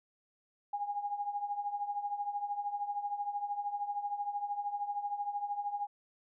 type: tone with tremolo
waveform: sine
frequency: 818 Hz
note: G#5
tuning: 26 cents flat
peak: -30 dBFS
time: 0.73-5.87 s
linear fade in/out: 5 ms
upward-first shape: triangle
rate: 13 Hz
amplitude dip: 80%
effects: none